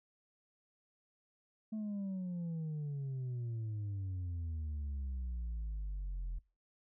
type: exponential sweep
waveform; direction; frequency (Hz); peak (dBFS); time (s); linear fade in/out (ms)
sine; down; 220 to 41.47; -34; 1.72-6.39; 10
effects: noise-tail reverb RT60 0.3 s tail -24 dB re dry + tanh soft clip ceiling -36 dBFS

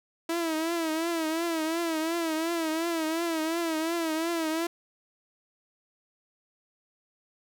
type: tone with vibrato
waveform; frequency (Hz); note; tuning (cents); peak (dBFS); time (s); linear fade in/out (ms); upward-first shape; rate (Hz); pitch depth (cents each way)
sawtooth; 327; E4; -14; -23; 0.29-4.67; 5; triangle; 2.8; 91
effects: none

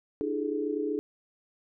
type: tone cluster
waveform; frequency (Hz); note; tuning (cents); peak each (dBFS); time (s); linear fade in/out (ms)
sine; 298.5 / 330.8 / 398.5 / 427; D4 / E4 / G4 / G#4; +28 / +6 / +28 / +48; -32 / -36 / -37 / -31; 0.21-0.99; 0
effects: none

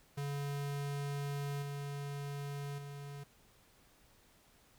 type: tone with level steps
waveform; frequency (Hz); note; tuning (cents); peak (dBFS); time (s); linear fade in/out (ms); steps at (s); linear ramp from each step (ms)
square; 142.1; C#3; +43; -37 / -40 / -45; 0.17-3.24; 10; 1.62 / 2.78; 5
effects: pink hiss -66 dBFS RMS until 4.78 s

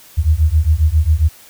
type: beating tone pair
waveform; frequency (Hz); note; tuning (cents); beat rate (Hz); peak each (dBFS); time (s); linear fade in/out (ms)
sine; 74.5 / 81.9; D2 / E2; +25 / -11; 7.4; -13; 0.17-1.29; 20
effects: white hiss -43 dBFS RMS until 1.49 s

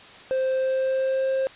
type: tone with pitch glide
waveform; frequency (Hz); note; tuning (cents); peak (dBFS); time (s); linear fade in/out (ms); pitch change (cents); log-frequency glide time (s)
triangle; 523.3 to 530.9; C5 to C5; 0 to +25; -19; 0.31-1.47; 0; +25; 0.54-1.3
effects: white hiss -45 dBFS RMS until 1.55 s + resampled to 8000 Hz

